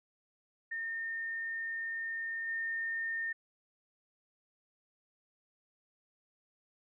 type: tone with level steps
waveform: sine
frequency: 1822 Hz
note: A#6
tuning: 40 cents flat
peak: -35 / -33 dBFS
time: 0.71-3.33 s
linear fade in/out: 10 ms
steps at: 2.47 s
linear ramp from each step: 20 ms
effects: none